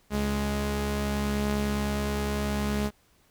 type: tone pair together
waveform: sawtooth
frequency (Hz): 69.77 / 208.6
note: C#2 / G#3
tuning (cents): +12 / +8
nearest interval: octave + perfect fifth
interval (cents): 1896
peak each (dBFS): -26 / -24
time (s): 0.1-2.91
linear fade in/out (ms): 50
effects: pink hiss -64 dBFS RMS until 3.3 s